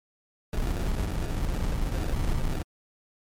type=noise with sample-and-hold; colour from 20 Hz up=brown; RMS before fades=-27 dBFS; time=0.53-2.63 s; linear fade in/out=0 ms; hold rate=1050 Hz; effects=MP3 64 kbps